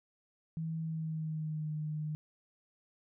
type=tone with pitch glide; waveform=sine; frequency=161.6 to 152.97 Hz; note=E3 to D#3; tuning=-34 to -29 cents; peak=-34 dBFS; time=0.57-2.15 s; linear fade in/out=0 ms; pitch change=-95 cents; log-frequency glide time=0.8-1.73 s; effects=none